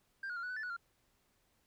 sine tone with pitch steps, 1585 / 1448 / 1386 / 1475 / 1501 / 1751 / 1471 / 1388 Hz, G6 / F#6 / F6 / F#6 / F#6 / A6 / F#6 / F6, +19 / -38 / -14 / -6 / +24 / -9 / -11 / -11 cents, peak -36 dBFS, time 0.23-0.766 s, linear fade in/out 5 ms, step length 67 ms, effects tanh soft clip ceiling -37 dBFS + pink hiss -75 dBFS RMS until 1.66 s

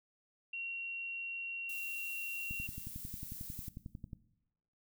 sine tone, 2743 Hz, F7, 32 cents flat, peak -38 dBFS, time 0.53-2.67 s, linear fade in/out 5 ms
violet noise, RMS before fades -47 dBFS, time 1.69-3.69 s, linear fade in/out 5 ms
click train, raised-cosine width 5 ms, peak -32 dBFS, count 19, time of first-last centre 2.51-4.132 s, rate 11.1 Hz
effects noise-tail reverb RT60 0.9 s tail -17 dB re dry

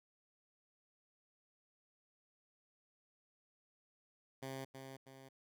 10% pulse tone with echo, 133.7 Hz, C3, 38 cents sharp, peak -35 dBFS, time 4.42-4.65 s, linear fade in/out 10 ms, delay 320 ms, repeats 2, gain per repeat -6 dB, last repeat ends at 5.29 s, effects none

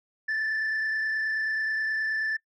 sine tone with frequency modulation, 1756 Hz, A6, 4 cents flat, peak -23 dBFS, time 0.28-2.37 s, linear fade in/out 10 ms, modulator 29.4 Hz, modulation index 0.93, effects noise-tail reverb RT60 0.1 s tail -24 dB re dry + tanh soft clip ceiling -24 dBFS

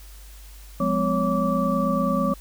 sine tone cluster, 178.5 / 207.5 / 254.2 / 558 / 1159 Hz, F3 / G#3 / C4 / C#5 / D6, +38 / -1 / -50 / +11 / -23 cents, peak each -26 dBFS, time 0.8-2.34 s, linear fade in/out 5 ms, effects added 50 Hz sine -41 dBFS peak until 2.4 s + white hiss -50 dBFS RMS until 2.4 s

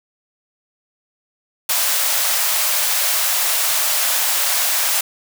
white high-pass noise, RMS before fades -18 dBFS, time 1.69-5.01 s, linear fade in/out 5 ms, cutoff 540 Hz, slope 48 dB/octave, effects none

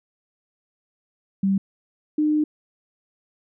sine tone pair in turn, 194.6 / 303.3 Hz, G3 / D#4, -12 / -44 cents, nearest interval minor sixth, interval 768 cents, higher second, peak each -17 dBFS, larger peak neither, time 1.43-1.58 / 2.18-2.44 s, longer second, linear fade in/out 5 ms, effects none

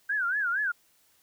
sine tone with vibrato, 1541 Hz, G6, 30 cents flat, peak -25 dBFS, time 0.09-0.72 s, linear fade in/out 10 ms, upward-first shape sine, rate 4.3 Hz, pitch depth 190 cents each way, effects white hiss -65 dBFS RMS until 1.22 s

